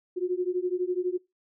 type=beating tone pair; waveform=sine; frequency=356.1 / 368.1 Hz; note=F4 / F#4; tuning=+34 / -9 cents; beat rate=12 Hz; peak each=-28 dBFS; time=0.16-1.18 s; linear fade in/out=20 ms; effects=noise-tail reverb RT60 0.2 s tail -21 dB re dry